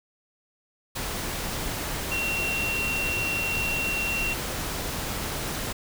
sine tone in noise, 2736 Hz, F7, 36 cents flat, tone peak -26 dBFS, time 2.11-4.34 s, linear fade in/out 10 ms, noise pink, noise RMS -31 dBFS, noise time 0.95-5.73 s, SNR +2 dB, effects none

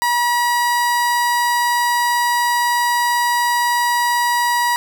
30% pulse tone, 963 Hz, B5, 44 cents flat, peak -12 dBFS, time 0.02-4.76 s, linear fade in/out 0 ms, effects none

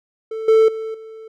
triangle tone with level steps, 442.7 Hz, A4, 11 cents sharp, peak -22 / -7 / -22 / -32 dBFS, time 0.31-1.28 s, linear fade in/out 5 ms, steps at 0.48 / 0.68 / 0.94 s, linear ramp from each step 5 ms, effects none

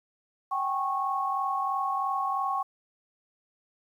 sine tone cluster, 772 / 815 / 1098 Hz, G5 / G#5 / C#6, -27 / -33 / -17 cents, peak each -31 / -35 / -28 dBFS, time 0.51-2.63 s, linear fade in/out 10 ms, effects 10-bit

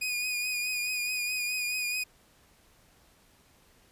sawtooth tone with vibrato, 2469 Hz, D#7, 14 cents flat, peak -26 dBFS, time 0.01-2.04 s, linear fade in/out 10 ms, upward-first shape triangle, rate 4.7 Hz, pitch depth 38 cents each way, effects pink hiss -62 dBFS RMS until 3.91 s + resampled to 32000 Hz

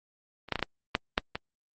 clicks, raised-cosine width 0.3 ms, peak -28 / -10 / -12 / -16 / -10 / -8 / -6 / -15 dBFS, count 8, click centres 0.487 / 0.523 / 0.557 / 0.593 / 0.627 / 0.951 / 1.179 / 1.355 s, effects Opus 32 kbps

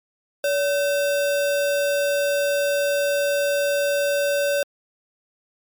sine tone with sample-and-hold, 570 Hz, C#5, 48 cents sharp, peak -18 dBFS, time 0.44-4.63 s, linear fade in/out 2 ms, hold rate 2100 Hz, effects MP3 96 kbps

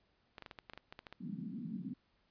clicks, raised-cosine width 0.3 ms, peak -31 dBFS, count 12, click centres 0.382 / 0.423 / 0.462 / 0.512 / 0.588 / 0.698 / 0.735 / 0.776 / 0.925 / 0.991 / 1.068 / 1.126 s
white band-pass noise, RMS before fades -43 dBFS, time 1.2-1.94 s, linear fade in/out 10 ms, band 160 to 250 Hz, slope 48 dB/octave
effects pink hiss -75 dBFS RMS until 2.3 s + resampled to 11025 Hz

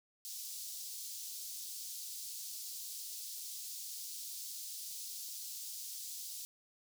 pink high-pass noise, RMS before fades -45 dBFS, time 0.25-6.45 s, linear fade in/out 0 ms, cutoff 4500 Hz, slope 24 dB/octave, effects none

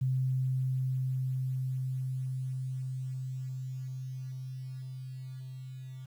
sine tone with level ramp, 130 Hz, C3, 11 cents flat, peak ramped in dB -26 to -41 dBFS, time 0.01-6.06 s, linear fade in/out 10 ms, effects 10-bit

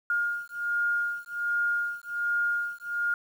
sine beating tone pair, 1417 / 1418.3 Hz, F6 / F6, +25 / +26 cents, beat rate 1.3 Hz, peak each -29 dBFS, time 0.1-3.14 s, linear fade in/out 2 ms, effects 9-bit

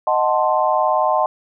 sine chord, D# diminished seventh, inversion none, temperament equal, 622.3 / 740 / 880 / 1046.5 Hz, D#5 / F#5 / A5 / C6, 0 / 0 / 0 / 0 cents, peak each -19 / -20 / -20 / -20 dBFS, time 0.07-1.26 s, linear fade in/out 2 ms, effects none

